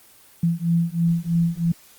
sine beating tone pair, 167.1 / 170.2 Hz, E3 / F3, +24 / -44 cents, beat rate 3.1 Hz, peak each -21 dBFS, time 0.43-1.72 s, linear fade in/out 5 ms, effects white hiss -51 dBFS RMS until 1.98 s + Opus 24 kbps

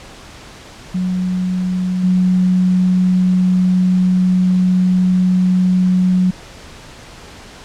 sine tone with level steps, 183.3 Hz, F#3, 16 cents flat, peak -15 / -10 dBFS, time 0.94-6.31 s, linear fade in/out 10 ms, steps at 2.03 s, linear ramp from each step 10 ms, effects pink hiss -37 dBFS RMS until 7.64 s + low-pass 7000 Hz 12 dB/octave

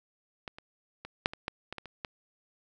clicks, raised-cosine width 0.3 ms, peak -22 / -29 / -25 / -8 / -24 / -16 / -21 / -23 / -28 / -19 dBFS, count 10, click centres 0.478 / 0.585 / 1.05 / 1.259 / 1.335 / 1.481 / 1.726 / 1.783 / 1.857 / 2.048 s, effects none

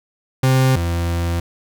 40% pulse tone pair in turn, 130.81 / 85.29 Hz, C3 / F2, 0 / -40 cents, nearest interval perfect fifth, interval 740 cents, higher first, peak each -11 / -17 dBFS, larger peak first, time 0.43-0.76 / 0.76-1.4 s, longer second, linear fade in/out 5 ms, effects none

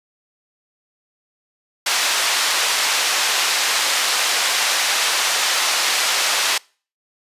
white band-pass noise, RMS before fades -19 dBFS, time 1.86-6.58 s, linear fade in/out 5 ms, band 700 to 5600 Hz, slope 12 dB/octave, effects noise-tail reverb RT60 0.4 s tail -26 dB re dry + resampled to 32000 Hz

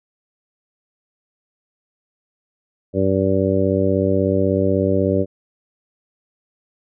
harmonic tone, 96.3 Hz, G2, 30 cents flat, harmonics 1 / 2 / 3 / 4 / 5 / 6, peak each -22 / -22 / -22 / -22 / -22 / -22 dBFS, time 2.93-5.26 s, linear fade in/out 50 ms, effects none

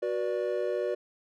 triangle chord, B minor, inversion second, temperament equal with one note detuned, 370 / 484.8 / 587.3 Hz, F#4 / B4 / D5, 0 / -32 / 0 cents, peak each -30 dBFS, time 0.02-0.95 s, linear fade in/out 10 ms, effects none

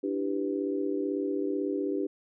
sine chord, E minor seventh, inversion third, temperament equal, 293.7 / 329.6 / 392 / 493.9 Hz, D4 / E4 / G4 / B4, 0 / 0 / 0 / 0 cents, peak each -31 / -37 / -31 / -37 dBFS, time 0.03-2.07 s, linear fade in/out 10 ms, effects none

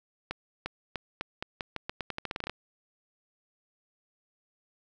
accelerating click train, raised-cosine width 0.3 ms, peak -17 dBFS, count 18, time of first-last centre 0.31-2.496 s, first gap 350 ms, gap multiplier 0.85, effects none

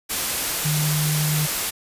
sine tone in noise, 151.8 Hz, D#3, 42 cents flat, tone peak -20 dBFS, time 0.64-1.47 s, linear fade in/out 20 ms, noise white, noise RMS -24 dBFS, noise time 0.09-1.71 s, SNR +1 dB, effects resampled to 32000 Hz

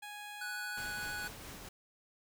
15% pulse tone, 830.6 Hz, G#5, in tune, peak -38 dBFS, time 0.02-1.28 s, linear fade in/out 10 ms
square tone with vibrato, 1480 Hz, F#6, in tune, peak -40 dBFS, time 0.41-1.28 s, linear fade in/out 5 ms, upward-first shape sine, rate 13 Hz, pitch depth 13 cents each way
pink noise with tremolo, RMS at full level -47 dBFS, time 0.77-1.69 s, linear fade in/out 5 ms, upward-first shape triangle, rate 4.5 Hz, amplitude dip 30%
effects none

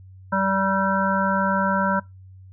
harmonic tone, 193.5 Hz, G3, 22 cents flat, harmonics 1 / 3 / 5 / 7 / 8, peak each -24 / -26 / -23 / -26 / -27 dBFS, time 0.32-2 s, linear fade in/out 10 ms, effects noise-tail reverb RT60 0.2 s tail -23 dB re dry + added 94 Hz sine -42 dBFS peak until 2.52 s

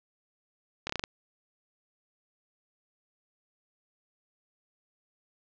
slowing click train, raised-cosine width 0.2 ms, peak -13 dBFS, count 6, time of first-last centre 0.87-1.039 s, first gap 25 ms, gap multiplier 1.15, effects low-pass 5000 Hz 12 dB/octave

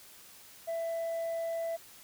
sine tone, 664 Hz, E5, 12 cents sharp, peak -29 dBFS, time 0.67-1.77 s, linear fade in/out 20 ms, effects tanh soft clip ceiling -31 dBFS + white hiss -54 dBFS RMS until 2.03 s

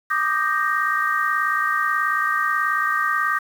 sine chord, Eb major seventh, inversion third, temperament equal with one note detuned, 1174.7 / 1233.1 / 1568 / 1864.7 Hz, D6 / Eb6 / G6 / Bb6, 0 / -16 / 0 / 0 cents, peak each -24 dBFS, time 0.1-3.39 s, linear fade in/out 10 ms, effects 7-bit

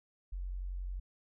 sine tone, 45.64 Hz, F#1, 23 cents flat, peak -36 dBFS, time 0.32-1 s, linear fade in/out 10 ms, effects none

